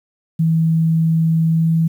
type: tone with pitch glide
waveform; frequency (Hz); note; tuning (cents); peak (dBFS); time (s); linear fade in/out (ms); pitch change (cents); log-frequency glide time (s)
sine; 162.4 to 163.34; E3 to E3; -26 to -16; -12; 0.39-1.88; 10; +10; 1.46-1.69
effects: 8-bit